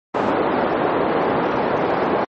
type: band-pass noise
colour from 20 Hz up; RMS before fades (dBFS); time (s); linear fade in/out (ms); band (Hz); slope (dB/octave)
pink; -19; 0.14-2.25; 10; 320 to 970; 12
effects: MP3 32 kbps